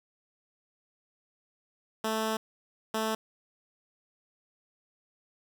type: tone bursts at uneven times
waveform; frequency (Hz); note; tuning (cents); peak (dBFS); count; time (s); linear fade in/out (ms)
10% pulse; 220; A3; 0; -20; 2; 2.04-2.37 / 2.94-3.15; 5
effects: 10-bit